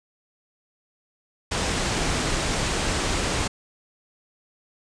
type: low-pass noise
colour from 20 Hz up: pink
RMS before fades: -25 dBFS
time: 1.51-3.48 s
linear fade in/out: 10 ms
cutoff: 8900 Hz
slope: 48 dB/octave
effects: none